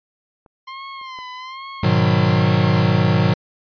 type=clicks; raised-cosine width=1 ms; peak=-34 / -37 / -29 dBFS; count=3; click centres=0.462 / 1.014 / 1.188 s
type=tone with vibrato; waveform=sawtooth; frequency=1046.5 Hz; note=C6; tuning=in tune; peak=-27 dBFS; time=0.67-2.83 s; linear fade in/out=10 ms; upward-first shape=sine; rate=1.2 Hz; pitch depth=73 cents each way
type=chord; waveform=square; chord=G# minor seventh; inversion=none; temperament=equal; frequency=103.83 / 123.47 / 155.56 / 185 Hz; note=G#2 / B2 / D#3 / F#3; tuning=0 / 0 / 0 / 0 cents; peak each=-20 dBFS; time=1.83-3.34 s; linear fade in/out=5 ms
effects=resampled to 11025 Hz